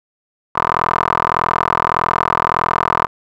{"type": "tone with band-pass filter", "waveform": "15% pulse", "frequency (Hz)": 41.69, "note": "E1", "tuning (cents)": 20, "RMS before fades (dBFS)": -17, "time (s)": [0.55, 3.07], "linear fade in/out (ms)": 10, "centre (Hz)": 1100, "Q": 5.2, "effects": []}